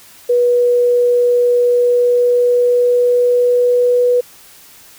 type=tone with pitch glide; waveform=sine; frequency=486.5 to 490.7 Hz; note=B4 to B4; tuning=-26 to -11 cents; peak=-9 dBFS; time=0.29-4.21 s; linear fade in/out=10 ms; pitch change=+15 cents; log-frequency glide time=1.59-4.05 s; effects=white hiss -42 dBFS RMS until 4.98 s